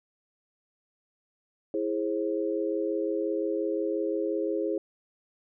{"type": "chord", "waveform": "sine", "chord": "E augmented", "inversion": "none", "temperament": "equal with one note detuned", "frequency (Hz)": [329.6, 415.3, 532.4], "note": ["E4", "G#4", "B#4"], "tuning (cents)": [0, 0, 30], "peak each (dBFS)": [-30, -30, -32], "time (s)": [1.74, 4.78], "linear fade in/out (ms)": 2, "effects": []}